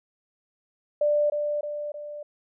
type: tone with echo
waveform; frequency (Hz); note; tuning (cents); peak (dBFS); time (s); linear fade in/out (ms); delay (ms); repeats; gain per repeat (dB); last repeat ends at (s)
sine; 591; D5; +11; -19; 1.01-1.3; 5; 310; 3; -5; 2.23
effects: none